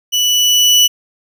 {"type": "tone with level ramp", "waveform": "30% pulse", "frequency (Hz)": 2960, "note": "F#7", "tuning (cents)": 0, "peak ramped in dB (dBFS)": [-9, -3], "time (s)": [0.12, 0.88], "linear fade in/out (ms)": 20, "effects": []}